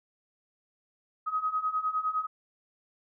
sine beating tone pair, 1257 / 1266.8 Hz, D#6 / D#6, +17 / +31 cents, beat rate 9.8 Hz, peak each -32 / -29 dBFS, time 1.26-2.27 s, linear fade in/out 20 ms, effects none

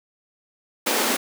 pink high-pass noise, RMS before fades -22 dBFS, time 0.86-1.17 s, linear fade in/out 10 ms, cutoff 210 Hz, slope 96 dB/octave, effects none

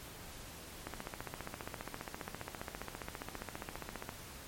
click train, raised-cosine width 0.5 ms, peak -25 dBFS, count 49, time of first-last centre 0.87-4.091 s, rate 14.9 Hz, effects pink hiss -50 dBFS RMS until 4.47 s + MP3 64 kbps

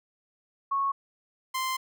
sine / sawtooth tone pair in turn, 1102 / 1042.2 Hz, C#6 / C6, -11 / -7 cents, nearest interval minor second, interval 96 cents, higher first, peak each -24 dBFS, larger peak neither, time 0.71-0.92 / 1.54-1.77 s, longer second, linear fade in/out 10 ms, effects none

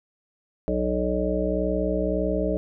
harmonic tone, 61.74 Hz, B1, in tune, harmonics 1 / 3 / 5 / 7 / 9 / 10, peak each -29 / -29 / -29 / -29 / -29 / -29 dBFS, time 0.68-2.57 s, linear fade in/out 0 ms, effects none

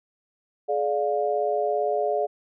sine chord, D diminished, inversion second, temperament just, 422.9 / 587.3 / 704.8 Hz, Ab4 / D5 / F5, +31 / 0 / +16 cents, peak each -26 dBFS, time 0.68-2.27 s, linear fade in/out 20 ms, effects none

